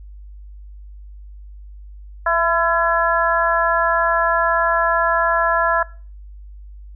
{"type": "harmonic tone with a mistuned harmonic", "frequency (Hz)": 337.7, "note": "E4", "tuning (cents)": 42, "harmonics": [2, 3, 4, 5], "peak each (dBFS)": [-20, -20, -20, -20], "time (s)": [2.26, 5.83], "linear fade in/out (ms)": 5, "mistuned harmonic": 2, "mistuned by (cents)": -22, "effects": ["noise-tail reverb RT60 0.4 s tail -22 dB re dry", "added 50 Hz sine -35 dBFS peak until 6.95 s"]}